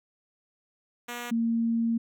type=tone pair in turn; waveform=5% pulse / sine; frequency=240.8 / 230 Hz; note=B3 / A#3; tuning=-44 / -23 cents; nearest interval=minor second; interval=79 cents; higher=first; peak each=-23 dBFS; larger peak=neither; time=1.08-1.31 / 1.31-1.98 s; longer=second; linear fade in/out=10 ms; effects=none